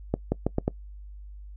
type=accelerating click train; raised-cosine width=2 ms; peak=-10 dBFS; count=5; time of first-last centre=0.14-0.68 s; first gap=180 ms; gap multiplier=0.81; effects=noise-tail reverb RT60 0.1 s tail -22 dB re dry + added 50 Hz sine -40 dBFS peak until 1.56 s